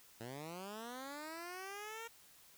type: linear sweep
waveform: 10% pulse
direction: up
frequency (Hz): 110 to 466.2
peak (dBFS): -37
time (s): 0.2-2.08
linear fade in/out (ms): 10
effects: white hiss -63 dBFS RMS until 2.57 s